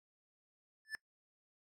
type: tone with exponential growth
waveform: square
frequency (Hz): 1750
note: A6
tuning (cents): -10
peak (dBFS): -35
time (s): 0.85-0.95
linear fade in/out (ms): 0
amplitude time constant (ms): 21
effects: noise-tail reverb RT60 0.1 s tail -22 dB re dry + low-pass 8000 Hz 12 dB/octave